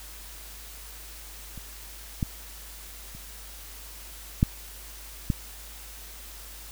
clicks, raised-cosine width 5 ms, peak -29 / -13 / -30 / -6 / -11 dBFS, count 5, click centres 1.577 / 2.228 / 3.15 / 4.429 / 5.302 s, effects added 51 Hz sine -45 dBFS peak until 6.71 s + white hiss -45 dBFS RMS until 6.71 s

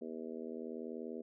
harmonic tone, 80.3 Hz, E2, 45 cents flat, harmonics 3 / 4 / 5 / 6 / 7 / 8, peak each -45 / -49 / -46 / -48 / -55 / -55 dBFS, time 0.01-1.22 s, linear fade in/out 10 ms, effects none

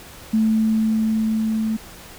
sine tone with level ramp, 220 Hz, A3, in tune, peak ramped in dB -14 to -19 dBFS, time 0.33-1.77 s, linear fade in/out 10 ms, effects pink hiss -41 dBFS RMS until 2.18 s

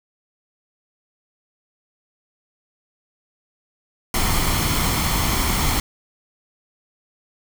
pink noise with comb filter, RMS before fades -20 dBFS, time 4.14-5.8 s, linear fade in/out 2 ms, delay 0.93 ms, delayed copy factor +0.5, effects none

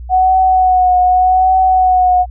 sine tone with vibrato, 740 Hz, F#5, in tune, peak -7 dBFS, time 0.09-2.26 s, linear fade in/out 50 ms, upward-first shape triangle, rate 0.84 Hz, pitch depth 33 cents each way, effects added 60 Hz sine -25 dBFS peak until 2.3 s

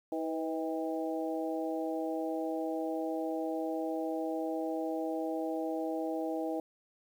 harmonic tone with a mistuned harmonic, 160 Hz, D#3, 49 cents sharp, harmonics 2 / 3 / 4 / 5, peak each -35 / -38 / -38 / -41 dBFS, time 0.12-6.6 s, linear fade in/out 2 ms, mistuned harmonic 3, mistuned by +49 cents, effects 10-bit

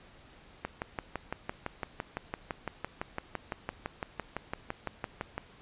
click train, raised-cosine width 0.5 ms, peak -18 dBFS, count 29, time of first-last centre 0.65-5.38 s, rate 5.92 Hz, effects pink hiss -56 dBFS RMS until 5.61 s + resampled to 8000 Hz

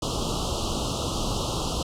pink band-stop noise, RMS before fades -27 dBFS, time 0.02-1.83 s, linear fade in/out 5 ms, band 1300 to 2800 Hz, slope 96 dB/octave, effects low-pass 7000 Hz 12 dB/octave

